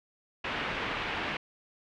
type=low-pass noise; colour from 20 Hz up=white; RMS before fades=-34 dBFS; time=0.44-1.37 s; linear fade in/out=5 ms; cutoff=2800 Hz; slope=24 dB/octave; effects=none